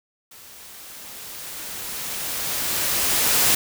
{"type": "noise with level ramp", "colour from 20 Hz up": "white", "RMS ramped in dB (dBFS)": [-45, -17], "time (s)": [0.31, 3.55], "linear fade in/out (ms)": 5, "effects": []}